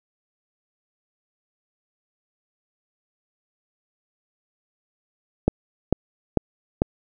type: click train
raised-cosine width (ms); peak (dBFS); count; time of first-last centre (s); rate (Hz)
2; -3; 4; 5.48-6.819; 2.24
effects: none